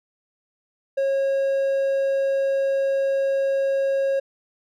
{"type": "tone", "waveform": "triangle", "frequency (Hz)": 545, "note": "C#5", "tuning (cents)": -29, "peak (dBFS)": -17, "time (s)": [0.97, 4.2], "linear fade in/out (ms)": 10, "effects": []}